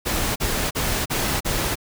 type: noise bursts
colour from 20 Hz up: pink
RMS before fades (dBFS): -23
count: 5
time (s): 0.05-1.756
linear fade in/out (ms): 20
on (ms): 310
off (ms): 39
effects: none